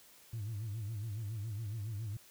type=tone with vibrato; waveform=sine; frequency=107.2 Hz; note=A2; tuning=45 cents flat; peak=-35 dBFS; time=0.33-2.17 s; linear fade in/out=5 ms; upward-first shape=sine; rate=7.2 Hz; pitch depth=140 cents each way; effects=tanh soft clip ceiling -35 dBFS + white hiss -60 dBFS RMS until 2.3 s